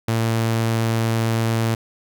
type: tone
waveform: sawtooth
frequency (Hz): 113.6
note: A#2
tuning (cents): -44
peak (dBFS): -14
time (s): 0.08-1.75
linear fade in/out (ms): 5
effects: none